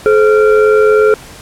sine tone with frequency modulation, 428.6 Hz, A4, 45 cents flat, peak -5 dBFS, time 0.06-1.14 s, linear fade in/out 0 ms, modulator 954 Hz, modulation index 0.68, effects pink hiss -34 dBFS RMS until 1.41 s + low-pass 12000 Hz 12 dB/octave

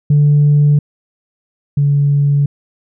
sine tone pair in turn, 146.5 / 142.91 Hz, D3 / D3, -4 / -47 cents, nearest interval unison, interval 43 cents, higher first, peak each -5 / -8 dBFS, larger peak first, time 0.1-0.79 / 1.77-2.46 s, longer neither, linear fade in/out 5 ms, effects tanh soft clip ceiling -4 dBFS

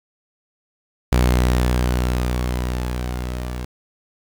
sawtooth tone with level ramp, 61.6 Hz, B1, 4 cents flat, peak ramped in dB -9 to -22 dBFS, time 1.12-3.65 s, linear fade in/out 5 ms, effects 7-bit

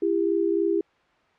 sine tone pair together, 335.8 / 399.3 Hz, E4 / G4, +32 / +32 cents, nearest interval minor third, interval 300 cents, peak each -23 dBFS, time 0.02-0.81 s, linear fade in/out 5 ms, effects white hiss -61 dBFS RMS until 1.38 s + low-pass 2000 Hz 12 dB/octave

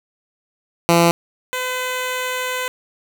10% pulse tone pair in turn, 169.7 / 506.9 Hz, F3 / B4, -49 / +45 cents, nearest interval octave + perfect fifth, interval 1894 cents, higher second, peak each -3 / -13 dBFS, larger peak first, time 0.89-1.11 / 1.53-2.68 s, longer second, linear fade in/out 0 ms, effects none

